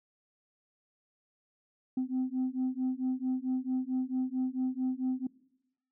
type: beating tone pair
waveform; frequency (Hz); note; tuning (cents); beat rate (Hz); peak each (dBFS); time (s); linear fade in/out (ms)
sine; 255.2 / 259.7; C4 / C4; -43 / -13; 4.5; -31; 1.97-5.27; 5
effects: noise-tail reverb RT60 0.9 s tail -23 dB re dry + tanh soft clip ceiling -25 dBFS